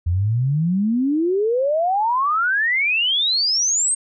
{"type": "exponential sweep", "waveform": "sine", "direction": "up", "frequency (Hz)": [82.41, 8610], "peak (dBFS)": -16, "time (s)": [0.06, 3.95], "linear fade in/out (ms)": 10, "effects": []}